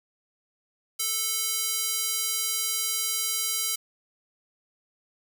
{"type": "tone with high-pass filter", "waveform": "square", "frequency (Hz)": 440, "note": "A4", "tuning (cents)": 0, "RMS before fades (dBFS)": -28, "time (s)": [0.99, 3.76], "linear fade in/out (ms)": 10, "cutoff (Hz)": 5300, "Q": 0.59, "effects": []}